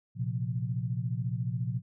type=chord; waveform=sine; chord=Bb suspended second; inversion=none; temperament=equal; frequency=116.54 / 130.81 / 174.61 Hz; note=Bb2 / C3 / F3; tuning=0 / 0 / 0 cents; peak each=-32 / -33 / -37 dBFS; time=0.15-1.82 s; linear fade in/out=50 ms; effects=none